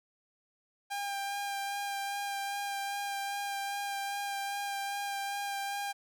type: tone with vibrato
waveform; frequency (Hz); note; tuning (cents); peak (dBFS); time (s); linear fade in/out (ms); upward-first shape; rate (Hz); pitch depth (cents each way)
sawtooth; 800; G5; +35; -30; 0.9-5.93; 20; sine; 2.5; 16
effects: none